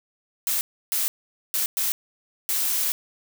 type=noise bursts at uneven times; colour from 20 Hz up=blue; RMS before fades=-24 dBFS; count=5; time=0.47-0.61 / 0.92-1.08 / 1.54-1.66 / 1.77-1.92 / 2.49-2.92 s; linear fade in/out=0 ms; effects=none

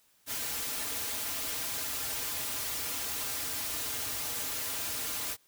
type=noise with comb filter; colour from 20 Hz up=white; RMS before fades=-35 dBFS; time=0.26-5.37 s; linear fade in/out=50 ms; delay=5.4 ms; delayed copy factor=-0.9; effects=white hiss -67 dBFS RMS until 5.47 s

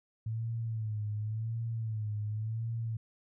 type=tone with vibrato; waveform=sine; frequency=110 Hz; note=A2; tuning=in tune; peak=-32 dBFS; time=0.26-2.97 s; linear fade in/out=5 ms; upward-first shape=sine; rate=0.91 Hz; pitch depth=78 cents each way; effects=none

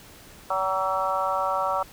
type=harmonic tone with a mistuned harmonic; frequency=190 Hz; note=F#3; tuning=46 cents sharp; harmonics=3 / 4 / 5 / 6 / 7; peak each=-29 / -29 / -29 / -29 / -29 dBFS; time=0.5-1.83 s; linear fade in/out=5 ms; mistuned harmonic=5; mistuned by=-19 cents; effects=pink hiss -48 dBFS RMS until 1.92 s

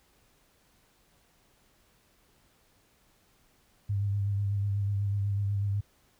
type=tone with vibrato; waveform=sine; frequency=100.5 Hz; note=G2; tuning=44 cents sharp; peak=-26 dBFS; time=3.89-5.81 s; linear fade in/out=10 ms; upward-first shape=sine; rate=8.1 Hz; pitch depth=30 cents each way; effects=pink hiss -66 dBFS RMS until 6.19 s

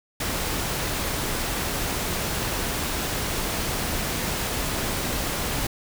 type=noise; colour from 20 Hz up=pink; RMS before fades=-27 dBFS; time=0.2-5.67 s; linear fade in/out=5 ms; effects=none

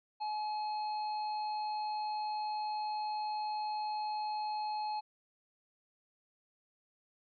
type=harmonic tone; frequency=850 Hz; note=G#5; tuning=40 cents sharp; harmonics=1 / 3 / 5; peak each=-34 / -54 / -48 dBFS; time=0.2-5.01 s; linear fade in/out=20 ms; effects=none

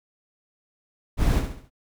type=noise with echo; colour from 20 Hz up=brown; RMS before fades=-20 dBFS; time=1.17-1.43 s; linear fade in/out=50 ms; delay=68 ms; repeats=4; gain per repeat=-7 dB; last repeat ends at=1.702 s; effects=none

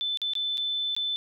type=tone with dropouts; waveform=sine; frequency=3520 Hz; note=A7; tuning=in tune; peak=-26 dBFS; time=0.01-1.16 s; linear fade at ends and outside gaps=0 ms; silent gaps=0.173-0.217 / 0.335-0.353 / 0.573-0.579 / 0.95-0.965 s; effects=none

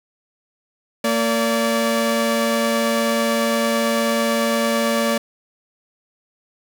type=tone pair together; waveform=sawtooth; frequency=229 / 577 Hz; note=A#3 / D5; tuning=-31 / -31 cents; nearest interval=octave + major third; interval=1600 cents; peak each=-16 dBFS; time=1.04-5.18 s; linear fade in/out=5 ms; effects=none

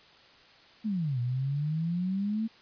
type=exponential two-way sweep; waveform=sine; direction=down then up; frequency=227.2 to 119.6 to 227.2 Hz; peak=-27 dBFS; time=0.84-2.48 s; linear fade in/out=20 ms; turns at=1.2 s; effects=white hiss -56 dBFS RMS until 2.61 s + resampled to 11025 Hz

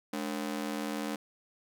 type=ring-modulated tone; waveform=sawtooth; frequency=253.5 Hz; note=B3; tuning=45 cents sharp; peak=-26 dBFS; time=0.13-1.16 s; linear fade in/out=5 ms; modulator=40.1 Hz; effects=none

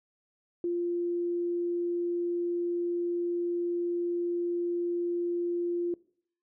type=tone; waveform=sine; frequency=347.4 Hz; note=F4; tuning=9 cents flat; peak=-27 dBFS; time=0.64-5.94 s; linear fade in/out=2 ms; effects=noise-tail reverb RT60 0.6 s tail -22 dB re dry

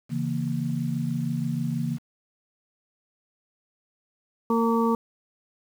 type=chord; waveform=sine; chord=A# diminished; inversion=first; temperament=equal; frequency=138.59 / 164.81 / 233.1 Hz; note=C#3 / E3 / A#3; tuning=0 / 0 / 0 cents; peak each=-29 dBFS; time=0.09-1.99 s; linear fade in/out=50 ms
type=harmonic tone; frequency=229.4 Hz; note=A#3; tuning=28 cents flat; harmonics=1 / 2 / 4 / 5; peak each=-22 / -25 / -28 / -29 dBFS; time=4.5-4.95 s; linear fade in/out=2 ms
effects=8-bit

